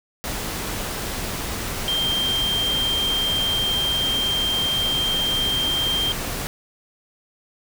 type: tone in noise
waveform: sine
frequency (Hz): 3171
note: G7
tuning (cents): +19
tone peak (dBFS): -20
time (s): 1.88-6.12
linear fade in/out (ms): 0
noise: pink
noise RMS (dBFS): -28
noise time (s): 0.24-6.47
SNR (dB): +5
effects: none